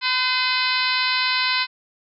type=harmonic tone with a mistuned harmonic; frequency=508 Hz; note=B4; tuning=49 cents sharp; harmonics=2 / 3 / 4 / 5 / 6 / 7 / 8 / 9 / 10; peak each=-26 / -27 / -26 / -26 / -30 / -31 / -25 / -31 / -30 dBFS; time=0.01-1.67 s; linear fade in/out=50 ms; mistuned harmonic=4; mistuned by=+19 cents; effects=none